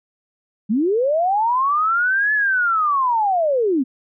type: linear two-way sweep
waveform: sine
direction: up then down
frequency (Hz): 192.1 to 1734 to 241.1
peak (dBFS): -15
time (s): 0.69-3.84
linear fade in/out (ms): 20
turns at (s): 2.33
effects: none